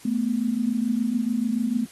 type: tone pair together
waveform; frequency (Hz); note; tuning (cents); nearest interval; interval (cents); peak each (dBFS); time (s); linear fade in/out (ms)
sine; 219.9 / 246.8; A3 / B3; -1 / -1; major second; 200; -24; 0.05-1.86; 5
effects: white hiss -49 dBFS RMS until 1.91 s + AAC 32 kbps